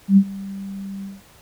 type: tone with ADSR envelope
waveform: sine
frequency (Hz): 196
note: G3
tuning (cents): 0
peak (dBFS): -6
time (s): 0.08-1.22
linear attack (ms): 90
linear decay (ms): 66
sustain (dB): -22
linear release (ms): 180
effects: pink hiss -50 dBFS RMS until 1.41 s